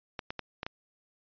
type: clicks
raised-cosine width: 0.3 ms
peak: -19 dBFS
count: 5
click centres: 0.192 / 0.305 / 0.393 / 0.631 / 0.665 s
effects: resampled to 11025 Hz